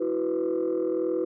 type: chord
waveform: sine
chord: E suspended second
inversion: none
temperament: just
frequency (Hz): 329.6 / 370.8 / 494.4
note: E4 / F#4 / B4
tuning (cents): 0 / +4 / +2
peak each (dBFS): -27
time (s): 0-1.25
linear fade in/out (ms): 10
effects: tanh soft clip ceiling -19 dBFS